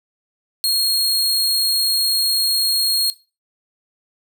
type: tone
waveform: sawtooth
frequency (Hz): 4268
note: C8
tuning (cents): +34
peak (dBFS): -13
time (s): 0.64-3.1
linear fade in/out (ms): 0
effects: noise-tail reverb RT60 0.3 s tail -19 dB re dry